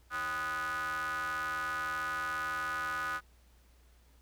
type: ring-modulated tone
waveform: square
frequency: 116.54 Hz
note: A#2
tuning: in tune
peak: -31 dBFS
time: 0.1-3.21 s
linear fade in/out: 50 ms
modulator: 1360 Hz
effects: added 60 Hz sine -60 dBFS peak until 4.21 s + pink hiss -68 dBFS RMS until 4.21 s